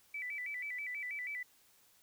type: tone with vibrato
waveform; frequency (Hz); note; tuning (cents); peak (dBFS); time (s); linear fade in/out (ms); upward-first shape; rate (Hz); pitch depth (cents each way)
sine; 2140; C7; +38; -38; 0.14-1.43; 5; square; 6.2; 130
effects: white hiss -67 dBFS RMS until 2.02 s